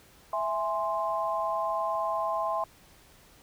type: chord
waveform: sine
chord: E augmented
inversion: none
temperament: equal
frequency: 659.3 / 830.6 / 1046.5 Hz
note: E5 / G#5 / B#5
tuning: 0 / 0 / 0 cents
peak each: -31 / -33 / -30 dBFS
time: 0.33-2.64 s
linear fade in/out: 2 ms
effects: pink hiss -57 dBFS RMS until 3.42 s

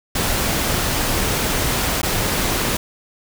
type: noise with dropouts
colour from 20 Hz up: pink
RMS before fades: -20 dBFS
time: 0.15-2.77 s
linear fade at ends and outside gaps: 5 ms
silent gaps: 2.017-2.03 s
effects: none

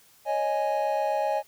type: chord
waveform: triangle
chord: C# suspended second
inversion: none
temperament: equal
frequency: 554.4 / 622.3 / 830.6 Hz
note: C#5 / D#5 / G#5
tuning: 0 / 0 / 0 cents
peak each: -28 / -26 / -25 dBFS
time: 0.25-1.43 s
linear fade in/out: 50 ms
effects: white hiss -58 dBFS RMS until 1.47 s

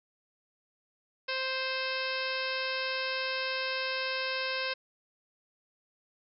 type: harmonic tone with a mistuned harmonic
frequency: 523.3 Hz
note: C5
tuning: in tune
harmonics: 1 / 2 / 3 / 4 / 5 / 6 / 7 / 8 / 9 / 10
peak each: -37 / -40 / -37 / -41 / -37 / -43 / -42 / -43 / -43 / -42 dBFS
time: 1.28-4.74 s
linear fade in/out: 10 ms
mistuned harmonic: 7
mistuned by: +42 cents
effects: none

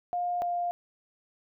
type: tone pair in turn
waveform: sine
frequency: 708 / 701.1 Hz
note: F5 / F5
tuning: +23 / +7 cents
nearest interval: unison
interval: 16 cents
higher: first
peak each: -27 dBFS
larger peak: neither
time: 0.13-0.42 / 0.42-0.71 s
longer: neither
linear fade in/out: 0 ms
effects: none

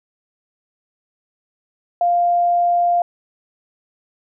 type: tone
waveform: sine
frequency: 698.5 Hz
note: F5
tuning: in tune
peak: -13 dBFS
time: 2.01-3.02 s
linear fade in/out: 2 ms
effects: none

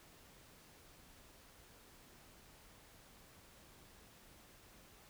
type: silence
effects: pink hiss -62 dBFS RMS until 5.09 s

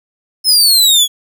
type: exponential sweep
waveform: sawtooth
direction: down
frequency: 5240 to 3322 Hz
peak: -4 dBFS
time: 0.44-1.08 s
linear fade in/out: 50 ms
effects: none

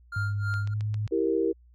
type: tone with tremolo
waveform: triangle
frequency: 1400 Hz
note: F6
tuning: 4 cents sharp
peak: -28 dBFS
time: 0.12-0.74 s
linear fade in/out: 5 ms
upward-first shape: sine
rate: 3.1 Hz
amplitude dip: 95%
type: tone with pitch glide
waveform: sine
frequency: 102.2 to 106.23 Hz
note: G#2 to G#2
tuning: -27 to +40 cents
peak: -26 dBFS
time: 0.16-1.07 s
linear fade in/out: 5 ms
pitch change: +67 cents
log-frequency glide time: 0.63-0.76 s
type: click train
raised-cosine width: 0.2 ms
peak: -27 dBFS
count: 5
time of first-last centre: 0.54-1.077 s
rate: 7.45 Hz
type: chord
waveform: sine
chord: E diminished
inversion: none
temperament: equal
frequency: 329.6 / 392 / 466.2 Hz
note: E4 / G4 / Bb4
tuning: 0 / 0 / 0 cents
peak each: -27 dBFS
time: 1.11-1.53 s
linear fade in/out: 20 ms
effects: added 60 Hz sine -53 dBFS peak until 1.74 s

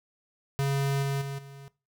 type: tone with level steps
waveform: square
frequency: 138.59 Hz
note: C#3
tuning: in tune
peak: -25 / -27 / -33 / -44 dBFS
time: 0.59-1.68 s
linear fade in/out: 0 ms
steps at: 1.02 / 1.21 / 1.38 s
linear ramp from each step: 10 ms
effects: noise-tail reverb RT60 0.3 s tail -20 dB re dry

